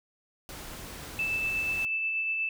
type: noise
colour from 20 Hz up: pink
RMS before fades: -42 dBFS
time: 0.49-1.85 s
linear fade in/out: 0 ms
type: tone with tremolo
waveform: sine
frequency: 2637 Hz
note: E7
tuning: in tune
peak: -26 dBFS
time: 1.19-2.49 s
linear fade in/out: 2 ms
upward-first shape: sine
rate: 8.3 Hz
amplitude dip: 25%
effects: none